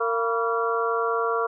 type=harmonic tone with a mistuned harmonic; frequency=229.5 Hz; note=A#3; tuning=27 cents flat; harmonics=2 / 3 / 4 / 5 / 6; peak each=-25 / -31 / -32 / -27 / -29 dBFS; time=0-1.47 s; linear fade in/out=10 ms; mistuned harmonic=4; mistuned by=+99 cents; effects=none